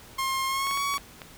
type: tone with pitch glide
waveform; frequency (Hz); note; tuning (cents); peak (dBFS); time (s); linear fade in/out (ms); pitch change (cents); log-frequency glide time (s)
sawtooth; 1066 to 1124.2; C6 to C#6; +32 to +24; -22; 0.18-0.98; 10; +92; 0.47-0.81
type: clicks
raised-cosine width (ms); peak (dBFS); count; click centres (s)
0.3; -22; 6; 0.67 / 0.711 / 0.774 / 0.94 / 0.981 / 1.218
effects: pink hiss -49 dBFS RMS until 1.37 s